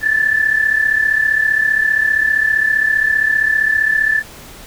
sine tone pair together, 1724.8 / 1760 Hz, A6 / A6, -35 / 0 cents, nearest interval unison, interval 35 cents, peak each -17 / -13 dBFS, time 0.01-4.23 s, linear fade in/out 50 ms, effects pink hiss -37 dBFS RMS until 4.66 s

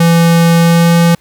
square tone with pitch glide, 168 to 169.56 Hz, E3 to E3, +33 to +49 cents, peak -6 dBFS, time 0-1.15 s, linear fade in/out 5 ms, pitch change +16 cents, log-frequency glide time 0.58-0.98 s, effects pink hiss -50 dBFS RMS until 1.2 s

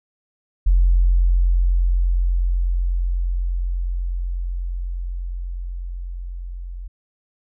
sine tone with level ramp, 44.13 Hz, F1, 19 cents sharp, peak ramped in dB -10 to -29 dBFS, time 0.66-6.88 s, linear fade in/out 10 ms, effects tanh soft clip ceiling -6 dBFS

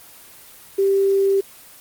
sine tone with quantisation, 392 Hz, G4, in tune, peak -14 dBFS, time 0.78-1.41 s, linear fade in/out 10 ms, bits 7, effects white hiss -44 dBFS RMS until 1.8 s + Opus 24 kbps

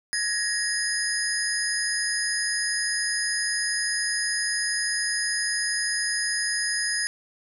sine tone cluster, 1679 / 1866 / 5020 / 6630 / 10390 Hz, G#6 / A#6 / D#8 / G#8 / E9, +18 / +1 / +15 / -4 / -26 cents, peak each -30 / -30 / -29 / -37 / -29 dBFS, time 0.13-7.07 s, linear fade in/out 0 ms, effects none

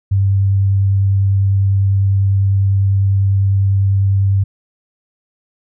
sine tone with vibrato, 98 Hz, G2, in tune, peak -10 dBFS, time 0.11-4.44 s, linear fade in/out 10 ms, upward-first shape sine, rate 10 Hz, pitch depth 9 cents each way, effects none

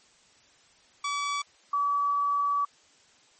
sawtooth / sine tone pair in turn, 1145 / 1145 Hz, D6 / D6, -44 / -44 cents, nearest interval unison, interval 0 cents, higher neither, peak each -24 / -23 dBFS, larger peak second, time 1.04-1.42 / 1.73-2.65 s, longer second, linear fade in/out 5 ms, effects white hiss -60 dBFS RMS until 3.39 s + MP3 32 kbps

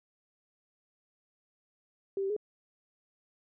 sine tone with pitch steps, 391.8 / 388.9 / 420.3 Hz, G4 / G4 / G#4, -1 / -14 / +21 cents, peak -29 dBFS, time 2.17-2.365 s, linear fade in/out 2 ms, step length 65 ms, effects none

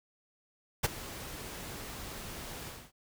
pink noise with ADSR envelope, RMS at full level -25 dBFS, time 0.83-2.92 s, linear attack 17 ms, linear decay 21 ms, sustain -18 dB, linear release 260 ms, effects none

